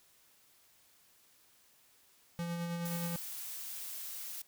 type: tone with tremolo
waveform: square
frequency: 170.9 Hz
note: F3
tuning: 37 cents flat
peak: -35 dBFS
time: 2.39-3.16 s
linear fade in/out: 0 ms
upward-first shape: sine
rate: 9.5 Hz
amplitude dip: 30%
type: noise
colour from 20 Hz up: blue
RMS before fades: -43 dBFS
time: 2.85-4.42 s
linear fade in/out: 5 ms
effects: white hiss -66 dBFS RMS until 4.47 s